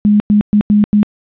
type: tone bursts at uneven times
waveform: sine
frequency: 208.1 Hz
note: G#3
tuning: 4 cents sharp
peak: -6 dBFS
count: 5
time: 0.05-0.2 / 0.3-0.41 / 0.53-0.61 / 0.7-0.84 / 0.93-1.03 s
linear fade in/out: 0 ms
effects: resampled to 8000 Hz + 8-bit